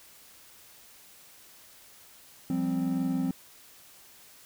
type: chord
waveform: triangle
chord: F suspended second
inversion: none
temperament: equal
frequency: 174.61 / 196 / 261.6 Hz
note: F3 / G3 / C4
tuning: 0 / 0 / 0 cents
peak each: -30 / -32 / -26 dBFS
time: 2.5-3.31 s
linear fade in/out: 2 ms
effects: white hiss -54 dBFS RMS until 4.45 s